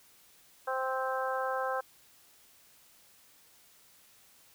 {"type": "harmonic tone", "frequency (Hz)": 261.6, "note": "C4", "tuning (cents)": 0, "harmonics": [2, 3, 4, 5, 6], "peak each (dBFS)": [-34, -36, -37, -38, -39], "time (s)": [0.67, 1.81], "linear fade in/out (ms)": 10, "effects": ["white hiss -61 dBFS RMS until 4.54 s"]}